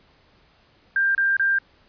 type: tone bursts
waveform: sine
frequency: 1589 Hz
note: G6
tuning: 23 cents sharp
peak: -17 dBFS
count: 3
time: 0.96-1.586 s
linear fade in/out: 2 ms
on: 190 ms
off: 28 ms
effects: pink hiss -58 dBFS RMS until 1.88 s + resampled to 11025 Hz